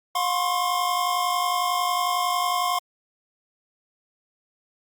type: tone cluster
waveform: square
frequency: 715 / 1037 / 1088 Hz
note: F5 / C6 / C#6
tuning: +41 / -16 / -33 cents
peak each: -27 dBFS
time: 0.15-2.79 s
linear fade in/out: 5 ms
effects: Opus 48 kbps